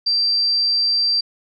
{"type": "tone", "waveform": "sine", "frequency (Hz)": 4699, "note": "D8", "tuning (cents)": 0, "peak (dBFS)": -15, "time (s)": [0.06, 1.21], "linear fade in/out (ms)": 10, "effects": []}